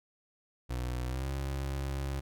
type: tone with pitch glide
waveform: 30% pulse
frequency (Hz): 61.74 to 68.11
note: B1 to C#2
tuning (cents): 0 to -30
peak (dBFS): -30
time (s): 0.69-2.21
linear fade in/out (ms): 20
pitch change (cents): +170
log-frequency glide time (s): 1.05-1.29
effects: none